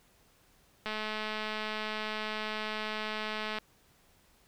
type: click train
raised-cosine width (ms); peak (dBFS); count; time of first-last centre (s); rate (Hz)
0.3; -20; 587; 0.86-3.586; 215
effects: pink hiss -65 dBFS RMS until 4.47 s